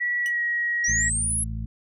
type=tone with pitch glide; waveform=sine; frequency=1938 to 1900.3 Hz; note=B6 to A#6; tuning=-33 to +33 cents; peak=-22 dBFS; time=0-1.1 s; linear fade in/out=20 ms; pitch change=-34 cents; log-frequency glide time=0.2-0.41 s
type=tone with exponential decay; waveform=20% pulse; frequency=2960 Hz; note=F#7; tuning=in tune; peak=-26 dBFS; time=0.26-0.33 s; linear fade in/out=0 ms; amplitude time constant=15 ms
type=linear sweep; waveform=sine; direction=up; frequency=5588 to 11100 Hz; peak=-23 dBFS; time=0.84-1.44 s; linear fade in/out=5 ms
type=harmonic tone; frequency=55 Hz; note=A1; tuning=in tune; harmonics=1 / 2 / 3 / 4; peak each=-30 / -32 / -40 / -38 dBFS; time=0.88-1.66 s; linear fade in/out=5 ms
effects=none